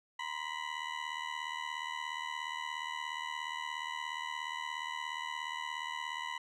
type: ring-modulated tone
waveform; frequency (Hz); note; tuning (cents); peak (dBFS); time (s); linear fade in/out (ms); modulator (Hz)
20% pulse; 987.8; B5; 0; -29; 0.19-6.38; 5; 38.5
effects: low-pass 5000 Hz 12 dB/octave